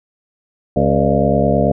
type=harmonic tone with a mistuned harmonic; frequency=69.3 Hz; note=C#2; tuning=in tune; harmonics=1 / 2 / 3 / 4 / 6 / 7 / 8 / 9 / 10; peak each=-23 / -19 / -18 / -21 / -22 / -20 / -24 / -18 / -21 dBFS; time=0.76-1.72 s; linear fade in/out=5 ms; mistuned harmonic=9; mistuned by=-59 cents; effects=none